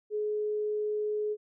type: tone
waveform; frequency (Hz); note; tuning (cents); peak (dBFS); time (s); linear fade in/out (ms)
sine; 422.5; G#4; +30; -28; 0.1-1.37; 50
effects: none